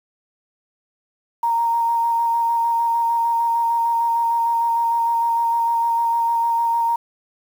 sine tone with vibrato, 929 Hz, A#5, 6 cents flat, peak -16 dBFS, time 1.43-6.96 s, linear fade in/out 5 ms, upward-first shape square, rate 6.6 Hz, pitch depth 9 cents each way, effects 7-bit

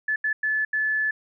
sine tone bursts at uneven times, 1731 Hz, A6, 29 cents flat, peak -21 dBFS, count 4, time 0.08-0.16 / 0.24-0.33 / 0.43-0.65 / 0.73-1.11 s, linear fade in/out 5 ms, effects none

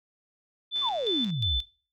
sine tone with tremolo, 3520 Hz, A7, in tune, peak -25 dBFS, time 0.71-1.67 s, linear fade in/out 50 ms, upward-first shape square, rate 2.8 Hz, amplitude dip 75%
click train, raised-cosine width 0.2 ms, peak -30 dBFS, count 64, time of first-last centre 0.76-1.303 s, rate 116 Hz
sine exponential sweep, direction down, 1200 to 51.8 Hz, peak -27 dBFS, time 0.81-1.62 s, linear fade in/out 50 ms
effects noise-tail reverb RT60 0.4 s tail -23 dB re dry

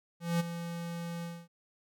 square tone with ADSR envelope, 170 Hz, F3, 46 cents flat, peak -26 dBFS, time 0.2-1.48 s, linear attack 200 ms, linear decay 18 ms, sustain -11 dB, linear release 250 ms, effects none

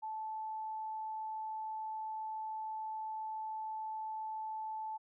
sine tone, 873 Hz, A5, 14 cents flat, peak -38 dBFS, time 0.02-4.98 s, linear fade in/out 20 ms, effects none

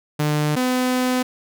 sawtooth tone pair in turn, 150.1 / 253.1 Hz, D3 / B3, +38 / +43 cents, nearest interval major sixth, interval 905 cents, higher second, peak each -14 dBFS, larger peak neither, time 0.19-0.56 / 0.56-1.23 s, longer second, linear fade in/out 10 ms, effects none

